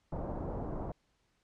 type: low-pass noise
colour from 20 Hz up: pink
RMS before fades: -38 dBFS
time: 0.12-0.92 s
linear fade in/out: 5 ms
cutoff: 900 Hz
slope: 24 dB/octave
effects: pink hiss -75 dBFS RMS until 1.43 s + low-pass 7000 Hz 12 dB/octave